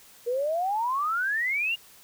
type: exponential sweep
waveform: sine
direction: up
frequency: 466.4 to 2876 Hz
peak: -24 dBFS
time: 0.26-1.76 s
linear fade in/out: 20 ms
effects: white hiss -53 dBFS RMS until 2.03 s